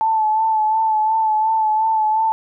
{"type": "tone with vibrato", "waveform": "sine", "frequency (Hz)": 874, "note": "A5", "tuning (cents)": -12, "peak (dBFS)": -14, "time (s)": [0.01, 2.32], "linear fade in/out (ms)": 0, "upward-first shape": "sine", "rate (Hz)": 2.8, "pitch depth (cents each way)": 32, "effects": []}